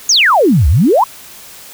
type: exponential two-way sweep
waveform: sine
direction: down then up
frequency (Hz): 6910 to 64.2 to 1089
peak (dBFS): -6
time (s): 0.09-1.04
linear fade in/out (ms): 5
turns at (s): 0.68
effects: white hiss -35 dBFS RMS until 1.73 s